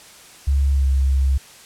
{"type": "tone with pitch glide", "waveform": "sine", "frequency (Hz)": [69.3, 67.44], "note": ["C#2", "C#2"], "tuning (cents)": [0, -47], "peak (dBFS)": -14, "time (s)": [0.47, 1.38], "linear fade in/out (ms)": 10, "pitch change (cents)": -47, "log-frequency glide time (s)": [0.73, 0.86], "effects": ["white hiss -44 dBFS RMS until 1.65 s", "low-pass 10000 Hz 12 dB/octave"]}